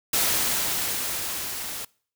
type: noise with level ramp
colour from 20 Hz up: white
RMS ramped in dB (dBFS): -22 to -34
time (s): 0.13-1.85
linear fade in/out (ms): 5
effects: noise-tail reverb RT60 0.5 s tail -25 dB re dry